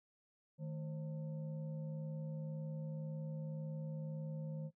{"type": "tone with frequency modulation", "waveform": "sine", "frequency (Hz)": 155.56, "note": "D#3", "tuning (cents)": 0, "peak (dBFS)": -40, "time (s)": [0.58, 4.71], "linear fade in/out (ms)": 50, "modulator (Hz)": 373, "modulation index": 0.53, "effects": ["noise-tail reverb RT60 0.1 s tail -18 dB re dry"]}